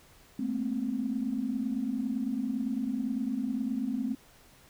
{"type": "tone cluster", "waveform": "sine", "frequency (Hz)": [214, 232, 261.8], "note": ["A3", "A#3", "C4"], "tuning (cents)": [-48, -8, 1], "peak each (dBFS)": [-34, -34, -31], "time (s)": [0.39, 4.15], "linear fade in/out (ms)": 5, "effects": ["tanh soft clip ceiling -19 dBFS", "pink hiss -58 dBFS RMS until 4.69 s"]}